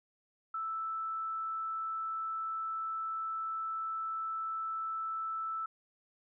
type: tone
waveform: sine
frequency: 1318.5 Hz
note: E6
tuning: in tune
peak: -34 dBFS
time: 0.54-5.66 s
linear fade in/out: 5 ms
effects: none